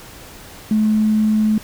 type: tone with tanh clipping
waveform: triangle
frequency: 215.4 Hz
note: A3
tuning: 37 cents flat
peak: -12 dBFS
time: 0.71-1.58 s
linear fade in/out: 2 ms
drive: 2 dB
effects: pink hiss -39 dBFS RMS until 1.63 s